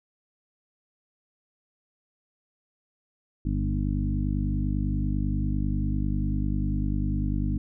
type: harmonic tone with a mistuned harmonic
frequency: 50.1 Hz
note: G1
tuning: 38 cents sharp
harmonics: 1 / 2 / 3 / 4 / 5 / 6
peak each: -27 / -30 / -32 / -33 / -34 / -35 dBFS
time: 3.45-7.58 s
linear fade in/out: 5 ms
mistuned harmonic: 5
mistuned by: -16 cents
effects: none